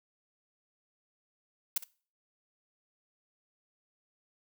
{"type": "noise with echo", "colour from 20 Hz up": "blue", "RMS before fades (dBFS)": -28, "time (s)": [1.76, 1.78], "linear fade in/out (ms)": 5, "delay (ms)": 61, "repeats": 1, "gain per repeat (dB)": -15, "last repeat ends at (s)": 1.841, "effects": ["noise-tail reverb RT60 0.4 s tail -22 dB re dry"]}